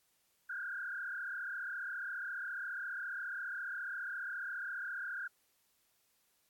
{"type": "tone with frequency modulation", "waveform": "sine", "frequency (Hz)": 1521, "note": "F#6", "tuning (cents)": 47, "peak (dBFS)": -38, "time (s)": [0.49, 5.28], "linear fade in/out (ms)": 10, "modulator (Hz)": 34.6, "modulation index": 3, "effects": ["white hiss -75 dBFS RMS until 6.49 s", "AAC 64 kbps"]}